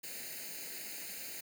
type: noise with comb filter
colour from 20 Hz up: white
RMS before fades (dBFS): -44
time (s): 0.03-1.41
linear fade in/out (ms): 10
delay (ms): 0.44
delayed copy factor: +0.8
effects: high-pass 200 Hz 12 dB/octave